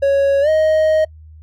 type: tone with pitch glide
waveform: triangle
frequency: 554.4 to 625.9 Hz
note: C#5 to D#5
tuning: 0 to +10 cents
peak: -9 dBFS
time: 0.02-1.05 s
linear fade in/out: 10 ms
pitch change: +210 cents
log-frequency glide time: 0.41-0.49 s
effects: noise-tail reverb RT60 0.1 s tail -26 dB re dry + added 78 Hz sine -37 dBFS peak until 1.42 s